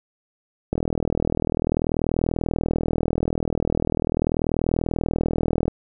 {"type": "click train", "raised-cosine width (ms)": 2, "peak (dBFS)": -8, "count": 201, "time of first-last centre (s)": [0.73, 5.68], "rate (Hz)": 40.4, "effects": []}